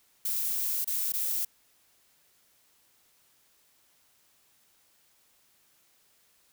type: noise with dropouts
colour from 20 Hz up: violet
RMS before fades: -30 dBFS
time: 0.25-1.45 s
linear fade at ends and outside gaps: 5 ms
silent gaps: 0.845-0.874 / 1.122-1.136 s
effects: white hiss -66 dBFS RMS until 6.52 s